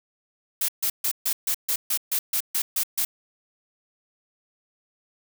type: noise bursts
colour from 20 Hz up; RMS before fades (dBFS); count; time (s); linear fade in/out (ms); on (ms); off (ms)
blue; -24; 12; 0.61-3.05; 5; 75; 140
effects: none